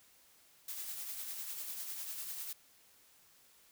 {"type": "noise with tremolo", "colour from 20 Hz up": "blue", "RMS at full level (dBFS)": -41, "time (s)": [0.68, 2.53], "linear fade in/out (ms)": 5, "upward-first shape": "triangle", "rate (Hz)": 10, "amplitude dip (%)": 45, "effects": ["white hiss -65 dBFS RMS until 3.71 s"]}